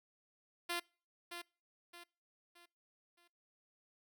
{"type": "tone with echo", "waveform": "5% pulse", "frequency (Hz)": 346, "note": "F4", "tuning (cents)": -16, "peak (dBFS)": -25, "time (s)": [0.69, 0.8], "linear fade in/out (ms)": 10, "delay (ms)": 620, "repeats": 4, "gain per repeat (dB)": -8, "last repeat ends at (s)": 3.28, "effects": ["noise-tail reverb RT60 0.4 s tail -26 dB re dry"]}